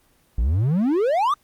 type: exponential sweep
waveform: triangle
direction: up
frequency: 51.4 to 1244.5 Hz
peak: -15 dBFS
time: 0.38-1.34 s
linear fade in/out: 5 ms
effects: pink hiss -60 dBFS RMS until 1.43 s + Opus 24 kbps